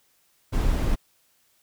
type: noise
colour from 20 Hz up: brown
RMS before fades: -22 dBFS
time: 0.52-0.96 s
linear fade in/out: 20 ms
effects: white hiss -65 dBFS RMS until 1.62 s